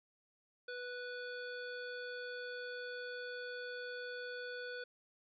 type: harmonic tone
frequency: 492.8 Hz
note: B4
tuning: 4 cents flat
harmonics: 1 / 3 / 5 / 7 / 9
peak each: -45 / -45 / -58 / -56 / -55 dBFS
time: 0.68-4.84 s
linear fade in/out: 5 ms
effects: none